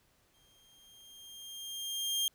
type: tone with exponential growth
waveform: sawtooth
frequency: 3204 Hz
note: G7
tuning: 37 cents sharp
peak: -25 dBFS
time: 0.34-2.28 s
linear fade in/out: 1 ms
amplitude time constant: 420 ms
effects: pink hiss -70 dBFS RMS until 2.34 s